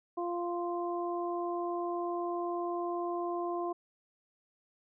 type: harmonic tone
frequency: 347.9 Hz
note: F4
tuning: 7 cents flat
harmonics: 1 / 2 / 3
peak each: -34 / -37 / -39 dBFS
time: 0.17-3.73 s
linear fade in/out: 10 ms
effects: none